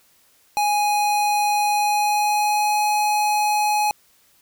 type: tone with pitch glide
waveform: square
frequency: 830.6 to 839.8 Hz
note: G#5 to G#5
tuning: 0 to +19 cents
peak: -18 dBFS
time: 0.57-3.91 s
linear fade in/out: 0 ms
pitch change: +19 cents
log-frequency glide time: 1.69-2.8 s
effects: white hiss -58 dBFS RMS until 4.41 s